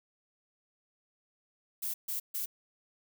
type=noise bursts; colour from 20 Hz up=violet; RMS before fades=-35 dBFS; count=3; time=1.82-2.46 s; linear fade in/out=10 ms; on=120 ms; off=140 ms; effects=none